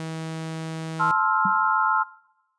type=tone; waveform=sawtooth; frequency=160.9 Hz; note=E3; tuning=42 cents flat; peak=-26 dBFS; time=0-1.11 s; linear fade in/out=0 ms
type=chord; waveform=sine; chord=F major seventh; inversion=first; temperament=just; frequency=873.1 / 1047.7 / 1309.6 / 1396.9 Hz; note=A5 / C6 / E6 / F6; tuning=-14 / +2 / -12 / 0 cents; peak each=-24 dBFS; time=0.99-2.04 s; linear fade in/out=20 ms
type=tone with exponential decay; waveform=sine; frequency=190 Hz; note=F#3; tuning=46 cents sharp; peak=-22 dBFS; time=1.45-1.55 s; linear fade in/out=5 ms; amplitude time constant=20 ms
effects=noise-tail reverb RT60 0.9 s tail -20 dB re dry + resampled to 22050 Hz